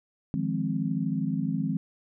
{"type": "chord", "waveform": "sine", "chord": "F minor seventh", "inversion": "third", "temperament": "equal", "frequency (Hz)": [155.56, 174.61, 207.7, 261.6], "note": ["Eb3", "F3", "Ab3", "C4"], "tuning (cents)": [0, 0, 0, 0], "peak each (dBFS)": -31, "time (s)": [0.34, 1.77], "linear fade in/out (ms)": 0, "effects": []}